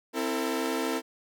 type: chord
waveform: sawtooth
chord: A minor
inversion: first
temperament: equal with one note detuned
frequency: 261.6 / 329.6 / 450.5 Hz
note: C4 / E4 / A4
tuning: 0 / 0 / +41 cents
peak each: -28 dBFS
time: 0.13-1.02 s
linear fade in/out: 50 ms
effects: none